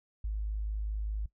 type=tone; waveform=sine; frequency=52.5 Hz; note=G#1; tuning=19 cents sharp; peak=-31 dBFS; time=0.24-1.26 s; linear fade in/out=5 ms; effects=noise-tail reverb RT60 0.1 s tail -18 dB re dry